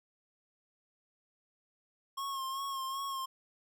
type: tone with vibrato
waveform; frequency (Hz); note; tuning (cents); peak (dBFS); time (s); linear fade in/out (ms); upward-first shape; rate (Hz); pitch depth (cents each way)
square; 1081; C#6; -44; -36; 2.17-3.26; 10; sine; 2.6; 38
effects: none